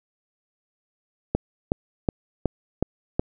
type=click train; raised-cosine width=2 ms; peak=-7 dBFS; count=6; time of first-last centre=1.35-3.195 s; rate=2.71 Hz; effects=none